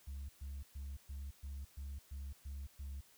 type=tone bursts; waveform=sine; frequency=69.3 Hz; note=C#2; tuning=in tune; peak=-40 dBFS; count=9; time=0.07-3.01 s; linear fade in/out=10 ms; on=220 ms; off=120 ms; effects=tanh soft clip ceiling -41 dBFS + white hiss -66 dBFS RMS until 3.17 s